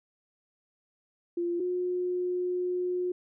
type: tone pair in turn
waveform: sine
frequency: 346 / 360.1 Hz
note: F4 / F#4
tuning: -16 / -47 cents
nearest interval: minor second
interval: 69 cents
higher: second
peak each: -27 dBFS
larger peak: neither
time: 1.37-1.6 / 1.6-3.12 s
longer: second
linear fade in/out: 5 ms
effects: none